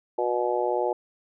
harmonic tone, 121.8 Hz, B2, 24 cents flat, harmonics 3 / 4 / 5 / 6 / 7, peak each -28 / -28 / -29 / -33 / -29 dBFS, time 0.18-0.93 s, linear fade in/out 5 ms, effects none

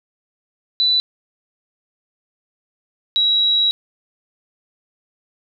sine tone pair in turn, 3978 / 3874 Hz, B7 / B7, +12 / -34 cents, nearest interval unison, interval 46 cents, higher first, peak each -13 dBFS, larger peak neither, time 0.8-1 / 3.16-3.71 s, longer second, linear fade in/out 0 ms, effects none

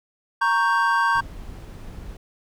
triangle chord, G diminished, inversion first, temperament equal, 932.3 / 1108.7 / 1568 Hz, Bb5 / Db6 / G6, 0 / 0 / 0 cents, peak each -20 dBFS, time 0.41-1.21 s, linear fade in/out 10 ms
brown noise, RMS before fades -37 dBFS, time 1.15-2.17 s, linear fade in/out 5 ms
effects none

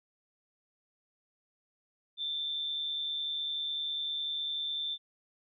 sine tone with amplitude modulation, 3553 Hz, A7, 16 cents sharp, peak -30 dBFS, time 2.17-4.98 s, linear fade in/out 50 ms, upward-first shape sine, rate 150 Hz, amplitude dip 45%, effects none

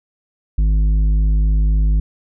sine tone with tanh clipping, 51.91 Hz, G#1, in tune, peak -13 dBFS, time 0.58-2 s, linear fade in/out 5 ms, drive 8 dB, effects none

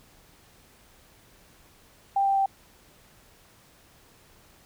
sine tone with pitch steps, 790 / 785.4 / 780.9 Hz, G5 / G5 / G5, +13 / +3 / -7 cents, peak -20 dBFS, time 2.16-2.46 s, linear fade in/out 5 ms, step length 100 ms, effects pink hiss -57 dBFS RMS until 4.65 s

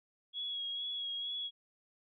sine tone with vibrato, 3329 Hz, G#7, 3 cents sharp, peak -36 dBFS, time 0.33-1.51 s, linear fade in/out 50 ms, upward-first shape sine, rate 2.2 Hz, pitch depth 26 cents each way, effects none

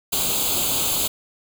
white noise with comb filter, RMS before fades -22 dBFS, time 0.12-1.08 s, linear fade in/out 10 ms, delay 0.27 ms, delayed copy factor +0.85, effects none

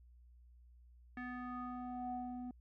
square tone with low-pass filter sweep, 248.2 Hz, B3, 9 cents sharp, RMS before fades -44 dBFS, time 1.17-2.51 s, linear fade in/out 2 ms, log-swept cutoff 1900 to 510 Hz, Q 4.9, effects added 60 Hz sine -59 dBFS peak until 2.6 s

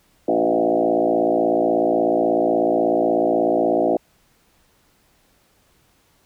sine tone with frequency modulation, 493.9 Hz, B4, in tune, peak -15 dBFS, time 0.28-3.97 s, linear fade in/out 5 ms, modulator 56.4 Hz, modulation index 4, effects pink hiss -60 dBFS RMS until 6.25 s

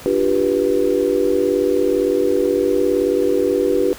sine chord, G dominant seventh, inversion second, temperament just, 294 / 352.8 / 392 / 490 Hz, D4 / F4 / G4 / B4, +2 / +18 / 0 / -14 cents, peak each -22 / -21 / -18 / -19 dBFS, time 0.06-3.93 s, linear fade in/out 0 ms, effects pink hiss -37 dBFS RMS until 3.98 s

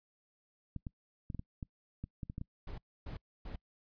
clicks, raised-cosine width 5 ms, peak -28 dBFS, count 11, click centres 0.763 / 0.868 / 1.302 / 1.347 / 1.394 / 1.628 / 2.04 / 2.232 / 2.299 / 2.381 / 2.414 s
brown noise bursts, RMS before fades -43 dBFS, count 3, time 2.67-3.56 s, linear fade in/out 5 ms, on 110 ms, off 280 ms
effects noise-tail reverb RT60 0.1 s tail -25 dB re dry + resampled to 11025 Hz

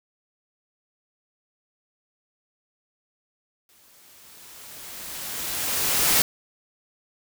white noise with exponential growth, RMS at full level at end -18 dBFS, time 3.69-6.22 s, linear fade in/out 1 ms, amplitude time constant 550 ms, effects none

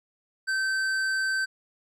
sine tone with hard clipping, 1547 Hz, G6, 23 cents flat, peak -26 dBFS, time 0.47-1.46 s, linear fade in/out 20 ms, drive 10 dB, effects none

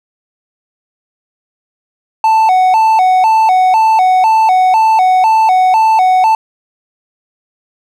triangle tone with vibrato, 810 Hz, G#5, 43 cents flat, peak -4 dBFS, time 2.24-6.35 s, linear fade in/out 2 ms, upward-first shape square, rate 2 Hz, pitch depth 150 cents each way, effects none

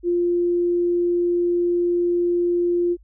sine tone, 349.2 Hz, F4, in tune, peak -17 dBFS, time 0.03-2.97 s, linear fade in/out 50 ms, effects added 50 Hz sine -48 dBFS peak until 3.03 s

